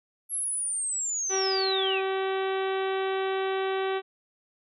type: linear sweep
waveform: sine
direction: down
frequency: 11320 to 2366 Hz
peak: -27 dBFS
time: 0.29-2.02 s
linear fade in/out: 50 ms
type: harmonic tone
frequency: 383.5 Hz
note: G4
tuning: 38 cents flat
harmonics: 1 / 2 / 3 / 4 / 5 / 6 / 7 / 8 / 9 / 10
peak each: -27 / -33 / -37 / -39 / -41 / -43 / -44 / -45 / -46 / -47 dBFS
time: 1.29-4.02 s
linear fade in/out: 50 ms
effects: none